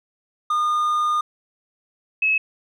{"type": "tone pair in turn", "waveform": ["triangle", "sine"], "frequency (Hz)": [1218, 2581], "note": ["D#6", "E7"], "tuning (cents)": [-37, -37], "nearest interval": "octave + minor second", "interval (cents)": 1300, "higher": "second", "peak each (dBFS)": -16, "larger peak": "neither", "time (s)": [[0.5, 1.21], [2.22, 2.38]], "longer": "first", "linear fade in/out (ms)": 5, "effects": []}